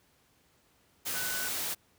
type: tone in noise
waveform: sine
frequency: 1496 Hz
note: F#6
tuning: 19 cents sharp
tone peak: -37 dBFS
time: 1.14-1.49 s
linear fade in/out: 20 ms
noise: white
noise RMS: -34 dBFS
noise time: 1.05-1.75 s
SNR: -6 dB
effects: pink hiss -67 dBFS RMS until 1.98 s + high-pass 60 Hz 12 dB/octave